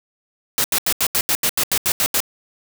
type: noise bursts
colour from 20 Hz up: white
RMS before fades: -18 dBFS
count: 12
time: 0.58-2.203 s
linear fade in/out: 0 ms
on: 61 ms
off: 81 ms
effects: none